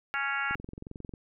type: harmonic tone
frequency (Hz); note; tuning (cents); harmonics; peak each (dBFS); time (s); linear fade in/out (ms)
277.2; C#4; 0; 3 / 4 / 5 / 6 / 7 / 8 / 9 / 10; -38 / -43 / -32 / -34 / -39 / -37 / -47 / -40; 0.14-0.55; 0
type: click train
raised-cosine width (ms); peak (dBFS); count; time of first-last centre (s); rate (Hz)
3; -28; 15; 0.51-1.138; 22.3
effects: none